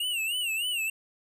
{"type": "tone with vibrato", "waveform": "square", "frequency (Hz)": 2794, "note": "F7", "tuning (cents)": 0, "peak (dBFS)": -28, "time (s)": [0, 0.9], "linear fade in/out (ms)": 5, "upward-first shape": "sine", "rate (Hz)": 3.3, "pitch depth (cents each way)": 130, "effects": []}